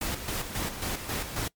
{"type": "noise with tremolo", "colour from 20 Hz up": "pink", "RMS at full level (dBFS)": -31, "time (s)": [0.01, 1.48], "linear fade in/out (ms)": 5, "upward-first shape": "square", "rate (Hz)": 3.7, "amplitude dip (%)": 55, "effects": ["noise-tail reverb RT60 0.1 s tail -22 dB re dry", "MP3 96 kbps"]}